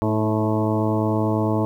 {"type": "harmonic tone with a mistuned harmonic", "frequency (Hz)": 108.9, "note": "A2", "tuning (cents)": -17, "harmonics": [1, 2, 3, 4, 5, 6, 8, 9, 10], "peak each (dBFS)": [-23, -25, -24, -28, -31, -28, -30, -35, -34], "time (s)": [0.02, 1.65], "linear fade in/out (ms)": 0, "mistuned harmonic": 3, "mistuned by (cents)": -32, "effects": ["9-bit"]}